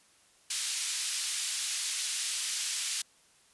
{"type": "band-pass noise", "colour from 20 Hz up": "white", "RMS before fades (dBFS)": -33, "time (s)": [0.5, 3.02], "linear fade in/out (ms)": 5, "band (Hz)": [2600, 9700], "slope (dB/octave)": 12, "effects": ["white hiss -63 dBFS RMS until 3.53 s", "resampled to 24000 Hz"]}